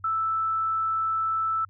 sine tone, 1318.5 Hz, E6, in tune, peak -23 dBFS, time 0.04-1.65 s, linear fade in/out 5 ms, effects added 96 Hz sine -50 dBFS peak until 1.69 s

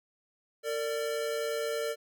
square tone pair together, 455.7 / 587.3 Hz, A#4 / D5, -39 / 0 cents, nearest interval major third, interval 439 cents, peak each -33 / -35 dBFS, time 0.63-1.96 s, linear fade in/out 50 ms, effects none

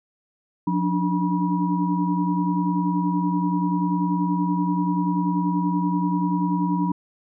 sine tone cluster, 178 / 288.2 / 298.6 / 969 Hz, F3 / D4 / D4 / B5, +33 / -33 / +29 / -33 cents, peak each -22 / -27 / -27 / -27 dBFS, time 0.67-6.92 s, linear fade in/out 5 ms, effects none

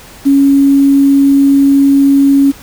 sine tone with quantisation, 277.2 Hz, C#4, in tune, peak -4 dBFS, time 0.25-2.52 s, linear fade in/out 20 ms, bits 5, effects pink hiss -35 dBFS RMS until 2.62 s

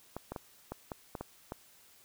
clicks, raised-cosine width 1 ms, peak -24 dBFS, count 8, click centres 0.166 / 0.32 / 0.362 / 0.72 / 0.918 / 1.152 / 1.21 / 1.521 s, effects white hiss -61 dBFS RMS until 2.04 s

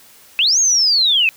sine linear two-way sweep, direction up then down, 2489 to 6645 to 2489 Hz, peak -11 dBFS, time 0.39-1.29 s, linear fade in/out 0 ms, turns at 0.59 s, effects white hiss -46 dBFS RMS until 1.36 s

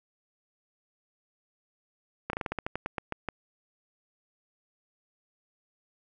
slowing click train, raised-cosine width 0.5 ms, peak -16 dBFS, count 13, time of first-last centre 2.3-3.287 s, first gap 32 ms, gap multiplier 1.16, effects none

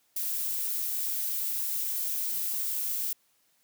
violet noise, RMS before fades -31 dBFS, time 0.16-3.13 s, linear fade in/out 5 ms, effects white hiss -69 dBFS RMS until 3.63 s + high-pass 100 Hz 12 dB/octave

